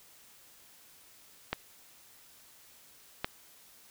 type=clicks; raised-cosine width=0.3 ms; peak=-14 dBFS; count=2; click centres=1.53 / 3.245 s; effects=white hiss -58 dBFS RMS until 3.9 s